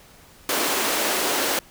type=high-pass noise; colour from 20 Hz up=pink; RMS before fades=-23 dBFS; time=0.49-1.59 s; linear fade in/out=2 ms; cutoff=280 Hz; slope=24 dB/octave; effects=pink hiss -50 dBFS RMS until 1.7 s